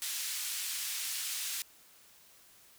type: band-pass noise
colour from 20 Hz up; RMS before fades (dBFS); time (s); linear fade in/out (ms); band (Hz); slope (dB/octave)
white; -37; 0.02-1.62; 0; 2100 to 12000; 12
effects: white hiss -60 dBFS RMS until 2.78 s